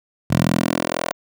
10% pulse tone with high-pass filter sweep, 42.05 Hz, E1, 35 cents sharp, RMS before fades -20 dBFS, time 0.3-1.13 s, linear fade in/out 10 ms, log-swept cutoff 120 to 650 Hz, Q 1.5, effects none

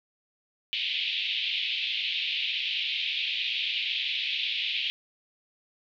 white band-pass noise, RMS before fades -30 dBFS, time 0.73-4.9 s, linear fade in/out 0 ms, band 2400 to 3700 Hz, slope 48 dB/octave, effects none

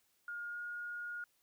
sine tone with pitch glide, 1422 to 1431.9 Hz, F6 to F6, +31 to +43 cents, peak -40 dBFS, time 0.28-1.24 s, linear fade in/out 2 ms, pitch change +12 cents, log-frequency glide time 0.49-0.58 s, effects white hiss -75 dBFS RMS until 1.42 s

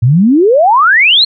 sine exponential sweep, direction up, 110 to 4351 Hz, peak -4 dBFS, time 0.02-1.25 s, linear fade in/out 10 ms, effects none

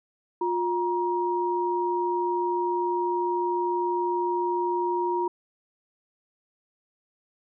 sine tone pair together, 354.7 / 947 Hz, F4 / A#5, +27 / +27 cents, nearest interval octave + perfect fourth, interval 1700 cents, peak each -26 dBFS, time 0.41-5.28 s, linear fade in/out 5 ms, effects none

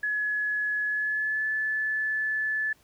sine tone with pitch glide, 1696 to 1735.6 Hz, G#6 to A6, +36 to -24 cents, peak -25 dBFS, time 0.03-2.73 s, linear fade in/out 5 ms, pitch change +40 cents, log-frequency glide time 0.86-1.46 s, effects pink hiss -62 dBFS RMS until 2.83 s

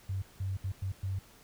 sine tone bursts at uneven times, 95.8 Hz, G2, 39 cents flat, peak -31 dBFS, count 5, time 0.09-0.22 / 0.4-0.57 / 0.64-0.72 / 0.82-0.92 / 1.03-1.19 s, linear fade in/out 5 ms, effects pink hiss -58 dBFS RMS until 1.43 s

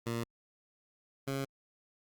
15% pulse tone pair in turn, 116.54 / 136.64 Hz, A#2 / C#3, 0 / -25 cents, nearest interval minor third, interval 275 cents, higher second, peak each -27 dBFS, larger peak neither, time 0.06-0.24 / 1.27-1.45 s, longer neither, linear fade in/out 10 ms, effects Opus 48 kbps

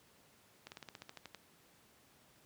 slowing click train, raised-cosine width 0.2 ms, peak -30 dBFS, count 11, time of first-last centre 0.67-1.347 s, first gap 49 ms, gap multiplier 1.07, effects pink hiss -66 dBFS RMS until 2.45 s + high-pass 100 Hz 12 dB/octave

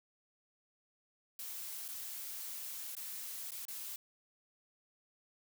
blue noise with dropouts, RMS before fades -44 dBFS, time 1.39-3.96 s, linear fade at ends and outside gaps 2 ms, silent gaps 1.881-1.886 / 2.952-2.967 / 3.508-3.518 / 3.653-3.682 s, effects none

